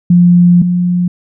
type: tone pair in turn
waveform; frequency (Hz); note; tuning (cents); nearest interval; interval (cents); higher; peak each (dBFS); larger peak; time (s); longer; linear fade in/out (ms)
sine; 175.7 / 177.54; F3 / F3; +11 / +29; unison; 18; second; -3 / -9; first; 0.1-0.62 / 0.62-1.08; first; 5
effects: none